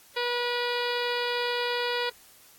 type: harmonic tone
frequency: 484.7 Hz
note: B4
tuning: 32 cents flat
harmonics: 1 / 2 / 3 / 4 / 5 / 6 / 7 / 8 / 9 / 10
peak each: -30 / -33 / -35 / -36 / -37 / -38 / -38 / -39 / -40 / -40 dBFS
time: 0.16-2.1 s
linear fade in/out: 10 ms
effects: white hiss -55 dBFS RMS until 2.58 s + AAC 64 kbps